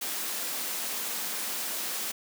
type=high-pass noise; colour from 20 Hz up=white; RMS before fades=-33 dBFS; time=0.01-2.12 s; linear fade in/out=10 ms; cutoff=180 Hz; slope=96 dB/octave; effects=none